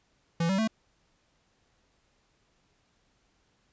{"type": "tone with pitch steps", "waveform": "square", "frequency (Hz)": [167.5, 192.41, 221], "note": ["E3", "G3", "A3"], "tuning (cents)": [28, -32, 8], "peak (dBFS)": -25, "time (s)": [0.4, 0.676], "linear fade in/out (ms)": 5, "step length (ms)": 92, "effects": ["pink hiss -70 dBFS RMS until 3.72 s", "resampled to 16000 Hz"]}